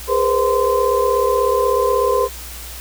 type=tone cluster; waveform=sine; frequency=412.4 / 480.6 / 517 / 1033 Hz; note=G#4 / B4 / C5 / C6; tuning=-12 / -47 / -21 / -22 cents; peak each=-19 dBFS; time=0.07-2.29 s; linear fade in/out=50 ms; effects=added 60 Hz sine -34 dBFS peak until 2.8 s + white hiss -34 dBFS RMS until 2.8 s